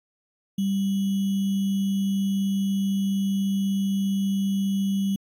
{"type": "tone with sample-and-hold", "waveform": "sine", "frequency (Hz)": 196, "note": "G3", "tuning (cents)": 0, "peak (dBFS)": -21, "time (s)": [0.58, 5.16], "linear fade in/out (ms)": 5, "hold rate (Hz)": 3150, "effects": ["AAC 48 kbps"]}